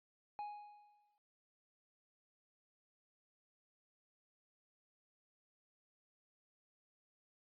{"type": "tone with exponential decay", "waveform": "triangle", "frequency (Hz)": 830.6, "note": "G#5", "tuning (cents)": 0, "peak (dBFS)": -38, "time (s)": [0.39, 1.18], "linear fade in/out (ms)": 0, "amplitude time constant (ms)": 170, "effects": ["resampled to 11025 Hz"]}